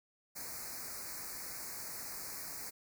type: band-stop noise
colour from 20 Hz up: white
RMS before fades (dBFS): -44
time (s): 0.35-2.71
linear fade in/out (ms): 20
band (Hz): 2400 to 4200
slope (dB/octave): 96
effects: none